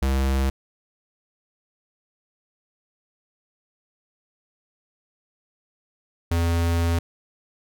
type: tone pair in turn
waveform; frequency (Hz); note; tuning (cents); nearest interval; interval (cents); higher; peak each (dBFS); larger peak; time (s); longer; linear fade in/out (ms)
square; 66.9 / 84.46; C2 / E2; +39 / +43; major third; 404; second; -20; neither; 0.02-0.5 / 6.31-6.99; second; 5
effects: none